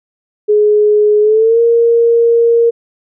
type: tone with pitch glide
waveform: sine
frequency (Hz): 420 to 466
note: G#4 to A#4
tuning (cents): +19 to -1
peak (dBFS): -6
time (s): 0.48-2.71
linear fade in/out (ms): 20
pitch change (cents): +180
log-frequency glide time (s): 1.21-1.6
effects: none